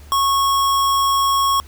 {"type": "tone", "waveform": "square", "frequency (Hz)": 1100, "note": "C#6", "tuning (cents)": -14, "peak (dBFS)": -15, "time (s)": [0.12, 1.6], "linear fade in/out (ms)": 0, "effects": ["added 73 Hz sine -38 dBFS peak until 1.67 s", "pink hiss -48 dBFS RMS until 1.67 s"]}